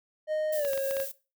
triangle tone with pitch glide, 618 to 544.3 Hz, D#5 to C#5, -12 to -32 cents, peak -24 dBFS, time 0.27-1.07 s, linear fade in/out 50 ms, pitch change -220 cents, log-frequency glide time 0.55-0.71 s
violet noise with tremolo, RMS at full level -37 dBFS, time 0.52-1.12 s, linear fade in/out 10 ms, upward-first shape square, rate 6.3 Hz, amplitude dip 25%
clicks, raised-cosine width 0.2 ms, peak -21 dBFS, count 6, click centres 0.65 / 0.733 / 0.777 / 0.91 / 0.968 / 1.001 s
effects noise-tail reverb RT60 0.3 s tail -18 dB re dry

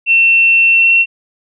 sine tone with pitch glide, 2700 to 2719 Hz, E7 to F7, +41 to -47 cents, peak -6 dBFS, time 0.06-1.06 s, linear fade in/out 50 ms, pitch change +12 cents, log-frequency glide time 0.72-0.94 s, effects none

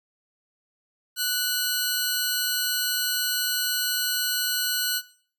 15% pulse tone pair together, 1480 / 4142 Hz, F#6 / C8, 0 / -18 cents, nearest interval octave + tritone, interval 1782 cents, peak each -20 dBFS, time 1.16-5.02 s, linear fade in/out 50 ms, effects noise-tail reverb RT60 0.5 s tail -18 dB re dry

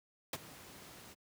pink noise with ADSR envelope, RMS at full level -35 dBFS, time 0.33-1.15 s, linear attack 3 ms, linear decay 34 ms, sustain -18 dB, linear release 30 ms, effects high-pass 100 Hz 12 dB/octave

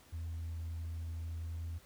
sine tone with pitch glide, 82.5 to 83.12 Hz, E2 to E2, +2 to +15 cents, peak -36 dBFS, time 0.12-1.79 s, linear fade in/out 20 ms, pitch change +13 cents, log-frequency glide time 1.47-1.67 s, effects tanh soft clip ceiling -36 dBFS + pink hiss -62 dBFS RMS until 1.85 s

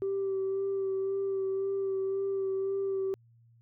sine tone with vibrato, 388.4 Hz, G4, 16 cents flat, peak -27 dBFS, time 0.02-3.14 s, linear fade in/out 0 ms, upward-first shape sine, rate 1.9 Hz, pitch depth 18 cents each way, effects tanh soft clip ceiling -25 dBFS + added 116 Hz sine -58 dBFS peak until 3.61 s

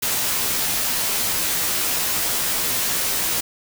white noise with comb filter, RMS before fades -22 dBFS, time 0.02-3.41 s, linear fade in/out 10 ms, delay 14 ms, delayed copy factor -0.75, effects none

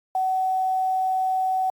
sine tone with quantisation, 753 Hz, F#5, 30 cents sharp, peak -20 dBFS, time 0.15-1.7 s, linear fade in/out 2 ms, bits 8, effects AAC 64 kbps

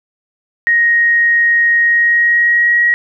sine tone with pitch glide, 1874 to 1901.3 Hz, A#6 to A#6, +9 to +34 cents, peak -8 dBFS, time 0.67-2.94 s, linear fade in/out 0 ms, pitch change +25 cents, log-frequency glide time 1.79-2.8 s, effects none

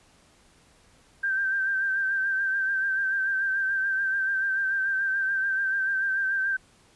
sine tone with vibrato, 1568 Hz, G6, in tune, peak -23 dBFS, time 1.23-6.57 s, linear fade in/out 10 ms, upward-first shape sine, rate 6.9 Hz, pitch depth 36 cents each way, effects pink hiss -59 dBFS RMS until 6.95 s + resampled to 24000 Hz

